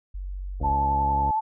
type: tone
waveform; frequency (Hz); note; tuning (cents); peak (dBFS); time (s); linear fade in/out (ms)
sine; 47.03; F#1; +29; -30; 0.14-0.73; 10
type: harmonic tone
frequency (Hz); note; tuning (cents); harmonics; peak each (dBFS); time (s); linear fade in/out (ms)
69.3; C#2; 0; 1 / 2 / 3 / 4 / 5 / 7 / 8 / 9 / 10; -27 / -34 / -40 / -38 / -43 / -42 / -43 / -48 / -45; 0.6-1.31; 5
type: tone with vibrato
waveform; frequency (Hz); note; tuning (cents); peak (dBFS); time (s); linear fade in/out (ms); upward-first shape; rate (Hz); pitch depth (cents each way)
sine; 870; A5; -20; -21; 0.63-1.41; 20; sine; 11; 25
effects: none